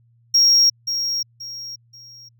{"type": "tone with echo", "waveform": "triangle", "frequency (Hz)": 5588, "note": "F8", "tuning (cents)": 0, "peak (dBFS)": -9, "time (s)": [0.34, 0.7], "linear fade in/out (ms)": 10, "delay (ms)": 530, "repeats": 3, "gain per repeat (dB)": -10, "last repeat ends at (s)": 2.29, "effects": ["tanh soft clip ceiling -5 dBFS", "added 117 Hz sine -54 dBFS peak until 2.39 s"]}